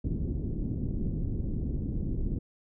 pink low-pass noise, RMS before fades -31 dBFS, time 0.04-2.39 s, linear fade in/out 5 ms, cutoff 310 Hz, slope 24 dB/octave, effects none

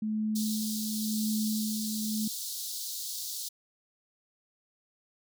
sine tone with tremolo, 215.6 Hz, A3, 35 cents flat, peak -27 dBFS, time 0.02-2.28 s, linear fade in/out 5 ms, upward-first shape sine, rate 0.93 Hz, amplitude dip 45%
pink high-pass noise, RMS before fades -37 dBFS, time 0.35-3.49 s, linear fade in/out 10 ms, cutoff 3800 Hz, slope 48 dB/octave
effects none

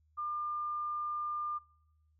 sine tone, 1200 Hz, D6, 37 cents sharp, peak -34 dBFS, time 0.17-1.59 s, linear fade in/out 20 ms, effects noise-tail reverb RT60 0.8 s tail -24 dB re dry + added 77 Hz sine -67 dBFS peak until 2.19 s

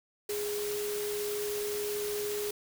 sine tone in noise, 415.3 Hz, G#4, in tune, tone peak -32 dBFS, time 0.29-2.51 s, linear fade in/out 5 ms, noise white, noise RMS -39 dBFS, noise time 0.29-2.51 s, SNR +4 dB, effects none

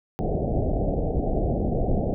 pink low-pass noise, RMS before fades -24 dBFS, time 0.19-2.14 s, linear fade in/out 0 ms, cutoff 760 Hz, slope 96 dB/octave, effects none

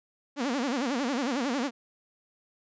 sawtooth tone with vibrato, 260 Hz, C4, 11 cents flat, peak -23 dBFS, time 0.36-1.71 s, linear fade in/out 50 ms, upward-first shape sine, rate 11 Hz, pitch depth 210 cents each way, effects resampled to 16000 Hz

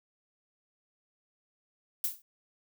violet noise with exponential decay, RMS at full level -26 dBFS, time 2.04-2.22 s, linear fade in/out 2 ms, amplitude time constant 39 ms, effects none

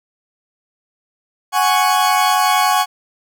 40% pulse chord, F# suspended second, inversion none, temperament equal, 740 / 830.6 / 1108.7 Hz, F#5 / G#5 / C#6, 0 / 0 / 0 cents, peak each -16 dBFS, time 1.52-2.86 s, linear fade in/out 50 ms, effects none

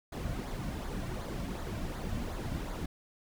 brown noise with flanger, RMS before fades -37 dBFS, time 0.12-2.86 s, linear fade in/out 5 ms, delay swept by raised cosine 0.35 to 2.45 ms, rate 2.7 Hz, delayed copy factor -0.55, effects none

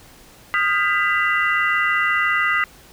sine tone cluster, 1239 / 1405 / 1593 / 1992 / 2768 Hz, D#6 / F6 / G6 / B6 / F7, -8 / +10 / +27 / +14 / -16 cents, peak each -22 / -25 / -26 / -19 / -28 dBFS, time 0.54-2.64 s, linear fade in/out 0 ms, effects pink hiss -47 dBFS RMS until 2.92 s

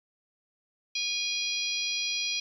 harmonic tone, 819 Hz, G#5, 24 cents flat, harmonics 3 / 4 / 5 / 6 / 7, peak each -33 / -34 / -35 / -36 / -36 dBFS, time 0.95-2.4 s, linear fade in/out 5 ms, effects 10-bit

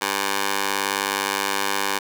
15% pulse tone with high-pass filter, 99.2 Hz, G2, 21 cents sharp, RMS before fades -24 dBFS, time 0.01-1.99 s, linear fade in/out 10 ms, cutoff 790 Hz, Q 0.71, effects none

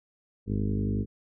harmonic tone with a mistuned harmonic, 51 Hz, G#1, 31 cents flat, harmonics 1 / 2 / 3 / 4 / 5 / 6 / 7 / 8 / 9, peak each -33 / -29 / -38 / -31 / -35 / -39 / -44 / -40 / -45 dBFS, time 0.46-1.06 s, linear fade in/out 50 ms, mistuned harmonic 2, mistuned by -17 cents, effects none

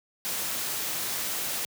white noise, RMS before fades -31 dBFS, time 0.25-1.65 s, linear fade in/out 0 ms, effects high-pass 100 Hz 12 dB/octave

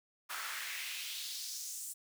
pink noise with high-pass filter sweep, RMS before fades -42 dBFS, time 0.29-1.94 s, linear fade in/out 20 ms, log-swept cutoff 1200 to 8600 Hz, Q 2.2, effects none

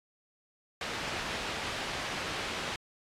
white low-pass noise, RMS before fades -37 dBFS, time 0.81-2.76 s, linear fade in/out 2 ms, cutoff 3100 Hz, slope 12 dB/octave, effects low-pass 11000 Hz 12 dB/octave + AAC 64 kbps

